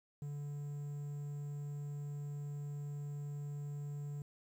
triangle tone, 144.9 Hz, D3, 23 cents flat, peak -38 dBFS, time 0.22-4.22 s, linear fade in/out 2 ms, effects 11-bit

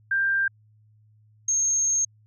sine tone pair in turn, 1586 / 6444 Hz, G6 / G8, +20 / +47 cents, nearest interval 2 octaves, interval 2427 cents, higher second, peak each -20 dBFS, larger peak neither, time 0.11-0.48 / 1.48-2.05 s, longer second, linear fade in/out 5 ms, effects added 107 Hz sine -55 dBFS peak until 2.26 s

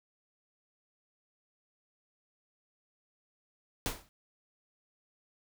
pink noise with exponential decay, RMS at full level -30 dBFS, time 3.86-4.09 s, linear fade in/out 0 ms, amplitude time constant 48 ms, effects none

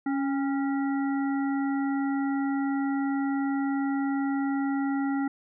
harmonic tone with a mistuned harmonic, 277 Hz, C#4, 1 cent flat, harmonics 1 / 3 / 5 / 7, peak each -25 / -35 / -39 / -42 dBFS, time 0.06-5.28 s, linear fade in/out 5 ms, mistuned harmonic 3, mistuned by -48 cents, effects none

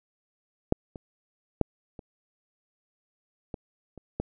clicks, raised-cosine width 2 ms, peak -7 / -26 / -8 / -28 / -21 / -30 / -15 dBFS, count 7, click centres 0.724 / 0.958 / 1.613 / 1.992 / 3.542 / 3.977 / 4.2 s, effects none

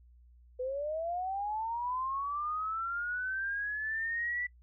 sine linear sweep, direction up, 493.9 to 1975.5 Hz, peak -32 dBFS, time 0.59-4.47 s, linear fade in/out 10 ms, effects noise-tail reverb RT60 0.1 s tail -21 dB re dry + added 60 Hz sine -56 dBFS peak until 4.62 s

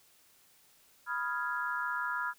sine chord, F half-diminished seventh, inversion second, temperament equal with one note detuned, 987.8 / 1251 / 1396.9 / 1661.2 Hz, Cb6 / Eb6 / F6 / Ab6, 0 / +9 / 0 / 0 cents, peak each -37 / -40 / -35 / -38 dBFS, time 1.06-2.34 s, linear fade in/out 50 ms, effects white hiss -64 dBFS RMS until 2.38 s

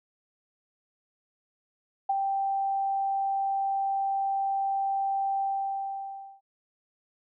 sine tone with ADSR envelope, 784 Hz, G5, in tune, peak -21 dBFS, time 2.09-6.41 s, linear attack 8 ms, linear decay 29 ms, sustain -4 dB, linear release 1000 ms, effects none

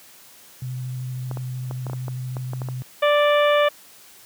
sine tone with vibrato, 127.2 Hz, C3, 48 cents flat, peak -26 dBFS, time 0.62-2.82 s, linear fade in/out 0 ms, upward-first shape square, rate 13 Hz, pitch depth 11 cents each way
clicks, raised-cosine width 1 ms, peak -19 dBFS, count 11, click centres 1.313 / 1.372 / 1.711 / 1.867 / 1.898 / 1.933 / 2.082 / 2.368 / 2.534 / 2.618 / 2.687 s
harmonic tone, 587.3 Hz, D5, in tune, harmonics 1 / 2 / 3 / 4 / 5 / 6, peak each -16 / -22 / -26 / -28 / -30 / -32 dBFS, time 3.02-3.69 s, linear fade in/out 10 ms
effects white hiss -48 dBFS RMS until 4.25 s + high-pass 80 Hz 12 dB/octave

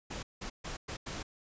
pink noise bursts at uneven times, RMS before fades -40 dBFS, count 5, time 0.1-0.23 / 0.41-0.5 / 0.64-0.77 / 0.88-0.97 / 1.06-1.23 s, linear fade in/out 10 ms, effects resampled to 16000 Hz

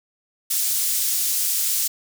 pink high-pass noise, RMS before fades -22 dBFS, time 0.5-1.88 s, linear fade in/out 10 ms, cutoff 7000 Hz, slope 12 dB/octave, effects none

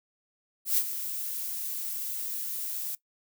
violet noise with ADSR envelope, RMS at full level -23 dBFS, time 0.65-2.95 s, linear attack 120 ms, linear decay 61 ms, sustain -11 dB, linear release 3 ms, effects noise-tail reverb RT60 0.1 s tail -19 dB re dry

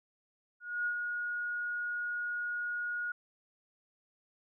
sine tone with ADSR envelope, 1443 Hz, F#6, 44 cents flat, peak -29 dBFS, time 0.6-3.12 s, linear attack 260 ms, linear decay 79 ms, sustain -4 dB, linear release 5 ms, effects none

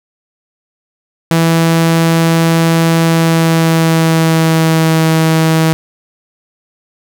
sawtooth tone with pitch glide, 164.81 to 160.77 Hz, E3 to E3, 0 to -43 cents, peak -4 dBFS, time 1.31-5.73 s, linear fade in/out 0 ms, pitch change -43 cents, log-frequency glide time 3.01-5.01 s, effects none

